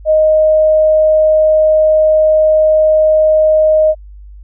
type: tone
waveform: sine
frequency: 622.3 Hz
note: D#5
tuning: in tune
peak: -6 dBFS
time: 0.05-3.95 s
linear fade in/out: 50 ms
effects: added 50 Hz sine -31 dBFS peak until 4.43 s